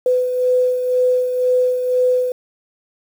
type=beating tone pair; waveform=sine; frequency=502 / 504 Hz; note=B4 / B4; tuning=+28 / +35 cents; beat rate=2 Hz; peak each=-14 / -23 dBFS; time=0.06-2.32 s; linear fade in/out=2 ms; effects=7-bit